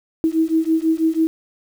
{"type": "beating tone pair", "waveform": "sine", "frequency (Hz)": [319.2, 325.3], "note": ["D#4", "E4"], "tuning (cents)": [44, -23], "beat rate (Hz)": 6.1, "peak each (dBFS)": [-18, -18], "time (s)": [0.24, 1.27], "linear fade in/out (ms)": 0, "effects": ["7-bit"]}